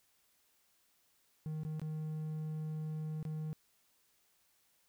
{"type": "tone with dropouts", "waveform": "triangle", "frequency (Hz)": 155.5, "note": "D#3", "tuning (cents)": -1, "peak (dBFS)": -35, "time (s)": [1.46, 3.53], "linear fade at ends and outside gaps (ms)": 0, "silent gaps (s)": [[1.634, 1.65], [1.796, 1.816], [3.228, 3.252]], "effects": ["white hiss -73 dBFS RMS until 4.88 s"]}